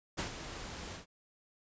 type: noise with ADSR envelope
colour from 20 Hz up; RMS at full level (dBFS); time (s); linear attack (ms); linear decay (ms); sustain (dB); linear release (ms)
pink; -35; 0.17-1.06; 19; 110; -9; 120
effects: resampled to 16000 Hz

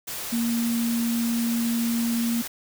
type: tone in noise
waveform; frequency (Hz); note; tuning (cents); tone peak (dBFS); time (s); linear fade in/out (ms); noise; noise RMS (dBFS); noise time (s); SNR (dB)
sine; 233.1; A#3; 0; -22; 0.32-2.42; 10; white; -33; 0.07-2.48; +8
effects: none

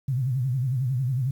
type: tone with vibrato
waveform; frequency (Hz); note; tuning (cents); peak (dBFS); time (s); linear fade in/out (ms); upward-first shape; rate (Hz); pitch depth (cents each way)
sine; 128.7; C3; -28; -22; 0.08-1.31; 5; sine; 11; 130
effects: 9-bit

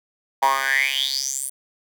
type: tone with high-pass filter sweep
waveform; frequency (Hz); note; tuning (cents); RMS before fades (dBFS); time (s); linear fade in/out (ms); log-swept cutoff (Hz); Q
10% pulse; 135.1; C#3; -44; -22; 0.42-1.5; 10; 870 to 10000; 8.7
effects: none

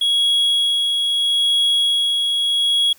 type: tone with tremolo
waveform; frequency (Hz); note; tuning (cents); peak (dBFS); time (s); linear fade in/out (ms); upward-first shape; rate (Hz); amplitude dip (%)
triangle; 3325; G#7; +1; -12; 0.01-2.93; 5; sine; 0.77; 30
effects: white hiss -51 dBFS RMS until 2.98 s

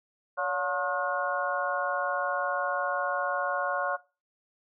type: harmonic tone with a mistuned harmonic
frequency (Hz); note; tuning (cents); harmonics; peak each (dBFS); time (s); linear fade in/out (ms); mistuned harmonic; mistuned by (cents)
180; F#3; -47; 3 / 4 / 5 / 6 / 7 / 8; -32 / -34 / -41 / -32 / -41 / -32; 0.37-3.97; 20; 3; +80
effects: noise-tail reverb RT60 0.3 s tail -19 dB re dry

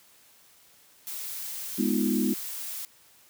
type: noise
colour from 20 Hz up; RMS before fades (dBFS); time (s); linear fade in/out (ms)
blue; -36; 1.07-2.85; 0
type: chord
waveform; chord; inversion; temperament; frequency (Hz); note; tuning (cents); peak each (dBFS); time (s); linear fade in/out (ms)
sine; F half-diminished seventh; first; equal; 207.7 / 246.9 / 311.1 / 349.2; Ab3 / Cb4 / Eb4 / F4; 0 / 0 / 0 / 0; -27 / -27 / -30 / -32; 1.78-2.34; 10
effects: white hiss -58 dBFS RMS until 3.29 s + high-pass 60 Hz 12 dB/octave

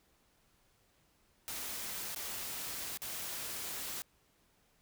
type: noise with dropouts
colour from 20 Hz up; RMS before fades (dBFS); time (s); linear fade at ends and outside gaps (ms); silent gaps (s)
white; -41; 1.48-4.02; 0; 2.147-2.161 / 2.973-3.019
effects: pink hiss -71 dBFS RMS until 4.81 s

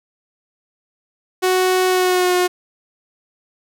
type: tone with pitch glide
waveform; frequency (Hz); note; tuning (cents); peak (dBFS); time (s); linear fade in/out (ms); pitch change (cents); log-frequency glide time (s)
sawtooth; 370 to 360.5; F#4 to F#4; 0 to -45; -10; 1.42-2.48; 20; -45; 1.88-2.33
effects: none

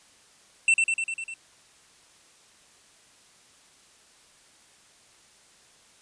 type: tone with echo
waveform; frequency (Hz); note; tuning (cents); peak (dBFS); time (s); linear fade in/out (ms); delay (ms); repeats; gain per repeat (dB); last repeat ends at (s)
square; 2690; E7; +34; -17; 0.68-0.74; 2; 100; 6; -3; 1.34
effects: white hiss -57 dBFS RMS until 6.01 s + resampled to 22050 Hz

